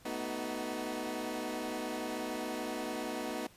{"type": "chord", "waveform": "20% pulse", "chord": "B dominant seventh", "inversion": "third", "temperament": "equal with one note detuned", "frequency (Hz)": [220, 246.9, 311.1, 375.6], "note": ["A3", "B3", "D#4", "F#4"], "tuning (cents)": [0, 0, 0, 26], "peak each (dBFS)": [-39, -35, -35, -39], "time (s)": [0.05, 3.47], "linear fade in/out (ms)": 5, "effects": ["pink hiss -60 dBFS RMS until 3.56 s", "resampled to 32000 Hz"]}